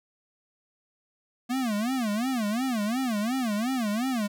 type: tone with vibrato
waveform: square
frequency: 233.1 Hz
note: A#3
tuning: in tune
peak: -26 dBFS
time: 1.49-4.28 s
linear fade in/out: 20 ms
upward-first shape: sine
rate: 2.8 Hz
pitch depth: 230 cents each way
effects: none